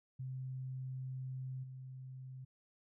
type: tone with level steps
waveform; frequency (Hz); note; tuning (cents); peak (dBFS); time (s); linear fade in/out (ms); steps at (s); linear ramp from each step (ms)
sine; 130.2; C3; -8; -40 / -46; 0.19-2.45; 10; 1.63; 10
effects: none